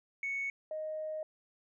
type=tone pair in turn; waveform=sine; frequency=2217 / 622.1 Hz; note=C#7 / D#5; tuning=0 / 0 cents; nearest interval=octave + minor seventh; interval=2200 cents; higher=first; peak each=-32 / -35 dBFS; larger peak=first; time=0.23-0.5 / 0.71-1.23 s; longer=second; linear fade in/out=2 ms; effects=tanh soft clip ceiling -29 dBFS